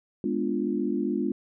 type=chord; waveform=sine; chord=G# diminished seventh; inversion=none; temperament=equal; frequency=207.7 / 246.9 / 293.7 / 349.2 Hz; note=G#3 / B3 / D4 / F4; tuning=0 / 0 / 0 / 0 cents; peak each=-30 dBFS; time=0.24-1.32 s; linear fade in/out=2 ms; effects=none